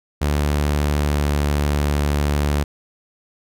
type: tone with pitch glide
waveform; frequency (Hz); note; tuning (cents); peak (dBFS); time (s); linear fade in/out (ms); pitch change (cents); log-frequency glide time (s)
sawtooth; 73.42 to 72.87; D2 to D2; 0 to -13; -13; 0.21-2.64; 10; -13; 1.01-1.26
effects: none